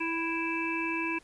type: harmonic tone with a mistuned harmonic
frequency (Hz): 329.6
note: E4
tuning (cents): 0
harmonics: 1 / 3 / 5 / 7 / 8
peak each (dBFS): -33 / -36 / -40 / -36 / -34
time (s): 0-1.19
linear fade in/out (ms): 10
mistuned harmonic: 7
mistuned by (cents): +19
effects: pink hiss -60 dBFS RMS until 1.23 s + resampled to 24000 Hz